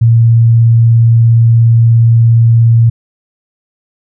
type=tone with vibrato; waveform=sine; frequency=115.5 Hz; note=A#2; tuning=16 cents flat; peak=-3 dBFS; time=0.01-2.9 s; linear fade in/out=10 ms; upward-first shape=triangle; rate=17 Hz; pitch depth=8 cents each way; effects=none